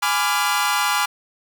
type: chord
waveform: sawtooth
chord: G# diminished seventh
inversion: none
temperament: equal with one note detuned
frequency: 830.6 / 1001.6 / 1174.7 / 1396.9 Hz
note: G#5 / B5 / D6 / F6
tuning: 0 / +24 / 0 / 0 cents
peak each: -20 dBFS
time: 0.02-1.06 s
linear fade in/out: 10 ms
effects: none